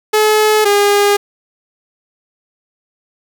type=tone pair in turn; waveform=sawtooth; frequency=428.4 / 407.4 Hz; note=A4 / G#4; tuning=-46 / -33 cents; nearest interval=minor second; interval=87 cents; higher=first; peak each=-5 dBFS; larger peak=neither; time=0.13-0.65 / 0.65-1.17 s; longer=neither; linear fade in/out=10 ms; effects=none